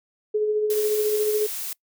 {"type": "tone with tremolo", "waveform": "sine", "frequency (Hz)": 424.8, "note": "G#4", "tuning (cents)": 39, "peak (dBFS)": -18, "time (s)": [0.34, 1.47], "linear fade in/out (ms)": 10, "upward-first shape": "sine", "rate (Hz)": 14, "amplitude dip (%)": 35}
{"type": "noise", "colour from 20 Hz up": "blue", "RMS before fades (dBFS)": -31, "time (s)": [0.7, 1.73], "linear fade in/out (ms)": 2}
{"effects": ["noise-tail reverb RT60 0.1 s tail -23 dB re dry"]}